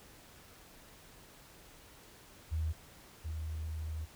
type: tone pair in turn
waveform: sine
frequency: 79.2 / 78.79 Hz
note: D#2 / D#2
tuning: +31 / +22 cents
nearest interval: unison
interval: 9 cents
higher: first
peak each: -31 / -36 dBFS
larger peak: first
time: 2.51-2.73 / 3.24-4.06 s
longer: second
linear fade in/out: 20 ms
effects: pink hiss -57 dBFS RMS until 4.15 s